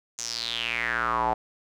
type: tone with band-pass filter sweep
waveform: square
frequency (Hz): 58.27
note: A#1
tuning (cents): 0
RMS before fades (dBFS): -28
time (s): 0.18-1.34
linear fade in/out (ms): 10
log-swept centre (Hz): 6600 to 780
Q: 6
effects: none